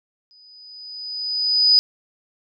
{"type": "tone with exponential growth", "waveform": "sine", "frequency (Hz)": 4978, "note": "D#8", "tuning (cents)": 0, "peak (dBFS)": -9, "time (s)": [0.31, 1.79], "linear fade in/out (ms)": 0, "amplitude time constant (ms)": 320, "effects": []}